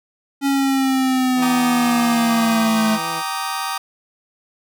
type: exponential sweep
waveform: square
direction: down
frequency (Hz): 278.4 to 216.3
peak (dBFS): -16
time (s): 0.41-2.99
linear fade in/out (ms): 50
type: tone with vibrato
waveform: 10% pulse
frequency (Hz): 165.2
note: E3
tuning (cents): +4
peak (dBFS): -21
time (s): 1.35-3.23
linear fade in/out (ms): 50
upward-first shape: sine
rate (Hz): 5.9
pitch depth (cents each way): 14
type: chord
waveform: sawtooth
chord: Eb major seventh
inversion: first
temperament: just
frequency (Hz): 777.8 / 933.4 / 1166.7 / 1244.5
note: G5 / Bb5 / D6 / Eb6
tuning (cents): -14 / +2 / -12 / 0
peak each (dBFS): -24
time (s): 1.42-3.78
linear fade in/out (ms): 5
effects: none